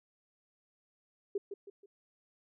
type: tone with echo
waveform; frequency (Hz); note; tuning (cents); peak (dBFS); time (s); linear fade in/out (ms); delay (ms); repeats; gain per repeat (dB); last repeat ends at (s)
sine; 400; G4; +35; -30; 1.35-1.38; 5; 160; 3; -8; 1.86
effects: none